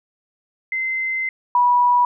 sine tone pair in turn, 2068 / 976 Hz, C7 / B5, -21 / -21 cents, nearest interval octave + minor second, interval 1300 cents, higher first, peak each -20 / -12 dBFS, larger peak second, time 0.72-1.29 / 1.55-2.05 s, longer first, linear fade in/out 2 ms, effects none

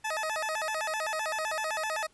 20% pulse tone with vibrato, 740 Hz, F#5, in tune, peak -25 dBFS, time 0.04-2.07 s, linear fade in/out 10 ms, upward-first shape square, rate 7.8 Hz, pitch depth 280 cents each way, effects pink hiss -64 dBFS RMS until 2.13 s + resampled to 24000 Hz

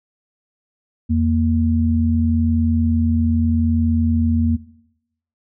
sine tone pair together, 84.63 / 233.1 Hz, E2 / A#3, +46 / 0 cents, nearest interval octave + tritone, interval 1754 cents, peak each -17 dBFS, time 1.09-4.57 s, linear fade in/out 20 ms, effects noise-tail reverb RT60 0.8 s tail -19 dB re dry

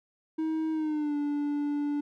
triangle tone with pitch glide, 317.2 to 290.9 Hz, D#4 to D4, +33 to -16 cents, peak -25 dBFS, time 0.38-2.01 s, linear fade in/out 10 ms, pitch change -149 cents, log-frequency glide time 0.72-1.16 s, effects none

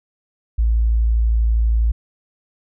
sine tone, 56.2 Hz, A1, 37 cents sharp, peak -13 dBFS, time 0.58-1.92 s, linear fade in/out 10 ms, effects none

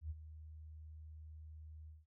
sine tone with ADSR envelope, 77.78 Hz, D#2, in tune, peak -38 dBFS, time 0.01-2.06 s, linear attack 92 ms, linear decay 33 ms, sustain -12 dB, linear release 180 ms, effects none

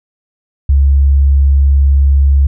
sine tone with vibrato, 69.3 Hz, C#2, in tune, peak -5 dBFS, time 0.69-2.47 s, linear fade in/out 5 ms, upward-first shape sine, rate 20 Hz, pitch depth 11 cents each way, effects none

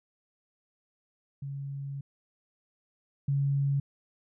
sine tone pair in turn, 139.1 / 139.68 Hz, C#3 / C#3, +6 / +14 cents, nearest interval unison, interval 8 cents, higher second, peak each -34 / -24 dBFS, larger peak second, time 1.42-2.01 / 3.28-3.8 s, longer first, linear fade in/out 5 ms, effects none

